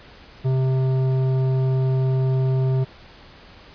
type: tone with tanh clipping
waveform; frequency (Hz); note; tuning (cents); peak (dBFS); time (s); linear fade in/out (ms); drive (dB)
triangle; 131.2; C3; +5; -19; 0.44-2.85; 20; 16
effects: pink hiss -46 dBFS RMS until 3.74 s + resampled to 11025 Hz